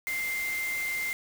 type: tone in noise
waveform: sine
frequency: 2093 Hz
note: C7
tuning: in tune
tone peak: -29 dBFS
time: 0.07-1.13 s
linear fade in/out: 0 ms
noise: white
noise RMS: -39 dBFS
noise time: 0.07-1.13 s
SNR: +7 dB
effects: none